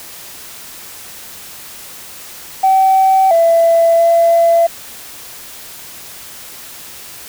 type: tone with pitch steps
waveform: sine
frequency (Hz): 766 / 668 / 674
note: G5 / E5 / E5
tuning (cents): -40 / +23 / +38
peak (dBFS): -6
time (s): 2.63-4.67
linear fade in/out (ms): 10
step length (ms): 680
effects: tanh soft clip ceiling -3 dBFS + white hiss -33 dBFS RMS until 7.28 s